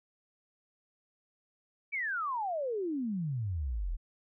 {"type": "exponential sweep", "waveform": "sine", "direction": "down", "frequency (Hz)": [2349, 36.81], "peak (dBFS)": -31, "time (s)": [1.92, 3.97], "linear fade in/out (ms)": 20, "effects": []}